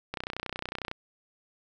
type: click train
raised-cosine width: 0.3 ms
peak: -17 dBFS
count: 25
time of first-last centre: 0.14-0.914 s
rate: 31 Hz
effects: none